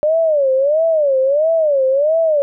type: tone with vibrato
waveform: sine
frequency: 587.3 Hz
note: D5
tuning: in tune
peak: -11 dBFS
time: 0.03-2.42 s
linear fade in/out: 0 ms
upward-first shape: sine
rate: 1.5 Hz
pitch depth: 200 cents each way
effects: none